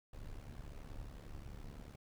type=noise with amplitude modulation; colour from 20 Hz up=brown; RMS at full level=-45 dBFS; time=0.13-1.96 s; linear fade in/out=5 ms; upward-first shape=sine; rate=71.5 Hz; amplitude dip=80%; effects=none